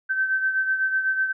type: beating tone pair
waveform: sine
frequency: 1543 / 1551 Hz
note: G6 / G6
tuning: -28 / -19 cents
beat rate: 8 Hz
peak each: -21 / -29 dBFS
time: 0.09-1.33 s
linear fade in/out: 20 ms
effects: none